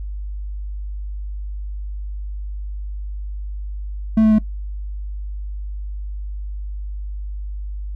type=tone with pitch steps; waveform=triangle; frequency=220 / 217.7 / 215.5 Hz; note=A3 / A3 / A3; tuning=0 / -18 / -36 cents; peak=-8 dBFS; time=4.17-4.386 s; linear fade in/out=5 ms; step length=72 ms; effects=noise-tail reverb RT60 0.1 s tail -19 dB re dry + added 50 Hz sine -25 dBFS peak until 7.95 s